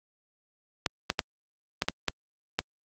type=clicks; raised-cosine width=0.2 ms; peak=-7 dBFS; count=7; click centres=0.862 / 1.101 / 1.192 / 1.821 / 1.885 / 2.083 / 2.59 s; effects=high-pass 80 Hz 12 dB/octave + Opus 48 kbps